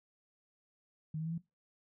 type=tone with pitch steps; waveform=sine; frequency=155.5 / 159.59 / 163.8 / 168.11 Hz; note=D#3 / D#3 / E3 / E3; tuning=-1 / +44 / -11 / +34 cents; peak=-35 dBFS; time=1.14-1.38 s; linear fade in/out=5 ms; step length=60 ms; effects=noise-tail reverb RT60 0.2 s tail -18 dB re dry